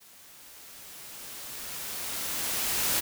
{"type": "noise with level ramp", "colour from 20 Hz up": "white", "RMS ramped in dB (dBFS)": [-54, -26], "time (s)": [0, 3.01], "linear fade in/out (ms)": 20, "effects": []}